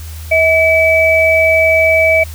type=tone pair together; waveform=sine; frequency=643.7 / 2294 Hz; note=E5 / D7; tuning=-41 / -41 cents; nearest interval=octave + minor seventh; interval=2200 cents; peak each=-10 dBFS; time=0.31-2.24 s; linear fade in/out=10 ms; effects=added 79 Hz sine -25 dBFS peak until 2.34 s + white hiss -36 dBFS RMS until 2.34 s